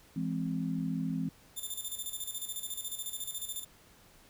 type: chord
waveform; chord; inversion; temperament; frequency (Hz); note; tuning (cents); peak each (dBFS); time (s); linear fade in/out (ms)
sine; E augmented; none; equal with one note detuned; 167.69 / 207.7 / 261.6; E3 / G#3 / B#3; +30 / 0 / 0; -34 / -37 / -35; 0.16-1.29; 5
type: tone with tremolo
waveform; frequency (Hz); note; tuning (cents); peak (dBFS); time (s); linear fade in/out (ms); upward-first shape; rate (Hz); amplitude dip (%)
5% pulse; 3564; A7; +22; -27; 1.56-3.65; 20; square; 14; 65
effects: pink hiss -60 dBFS RMS until 4.29 s